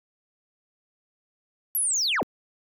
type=linear sweep; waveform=sine; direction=down; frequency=11840 to 131.9 Hz; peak=-20 dBFS; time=1.75-2.23 s; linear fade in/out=0 ms; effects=tanh soft clip ceiling -20 dBFS